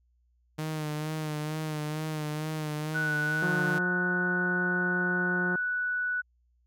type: tone with vibrato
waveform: sawtooth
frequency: 153.7 Hz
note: D#3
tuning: 21 cents flat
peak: -27 dBFS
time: 0.58-3.79 s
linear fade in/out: 10 ms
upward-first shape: sine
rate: 2.2 Hz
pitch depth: 35 cents each way
type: tone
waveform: sine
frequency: 1480 Hz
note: F#6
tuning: in tune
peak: -27 dBFS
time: 2.94-6.22 s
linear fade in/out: 20 ms
type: harmonic tone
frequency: 178.9 Hz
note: F3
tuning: 42 cents sharp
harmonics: 1 / 2 / 3 / 4 / 5 / 6 / 7 / 8 / 9 / 10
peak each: -31 / -34 / -43 / -42 / -43 / -45 / -44 / -46 / -48 / -50 dBFS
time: 3.42-5.56 s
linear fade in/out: 5 ms
effects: added 60 Hz sine -65 dBFS peak until 6.66 s